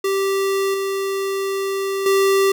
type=tone with level steps; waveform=square; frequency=390.5 Hz; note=G4; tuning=7 cents flat; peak=-18 / -21 / -14 dBFS; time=0.04-2.52 s; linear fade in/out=5 ms; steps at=0.74 / 2.06 s; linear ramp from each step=2 ms; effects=none